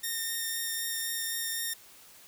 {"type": "tone with vibrato", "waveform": "5% pulse", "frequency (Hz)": 1831, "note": "A#6", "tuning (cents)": -32, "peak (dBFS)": -21, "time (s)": [0.03, 1.74], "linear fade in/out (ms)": 10, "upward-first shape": "triangle", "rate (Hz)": 3.9, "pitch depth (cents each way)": 11, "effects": ["white hiss -54 dBFS RMS until 2.27 s"]}